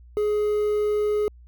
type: tone with quantisation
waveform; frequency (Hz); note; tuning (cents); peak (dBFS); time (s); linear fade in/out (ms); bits
triangle; 419.8; G#4; +19; -18; 0.17-1.28; 0; 8
effects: added 60 Hz sine -45 dBFS peak until 1.47 s